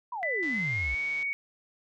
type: exponential sweep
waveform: sine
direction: down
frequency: 1025 to 55 Hz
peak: -32 dBFS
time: 0.12-0.95 s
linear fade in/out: 5 ms
type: tone with pitch glide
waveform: sine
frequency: 1993 to 2237 Hz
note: B6 to C#7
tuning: +15 to +15 cents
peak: -28 dBFS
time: 0.23-1.33 s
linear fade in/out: 0 ms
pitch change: +200 cents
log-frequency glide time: 0.49-0.96 s
type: click train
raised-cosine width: 0.2 ms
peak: -30 dBFS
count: 119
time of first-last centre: 0.43-1.227 s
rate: 148 Hz
effects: none